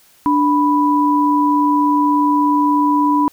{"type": "tone pair together", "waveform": "sine", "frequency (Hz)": [293.9, 987.8], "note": ["D4", "B5"], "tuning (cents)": [1, 0], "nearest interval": "octave + major sixth", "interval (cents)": 2099, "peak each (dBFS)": -14, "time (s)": [0.26, 3.28], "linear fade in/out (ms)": 0, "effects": ["white hiss -51 dBFS RMS until 3.32 s"]}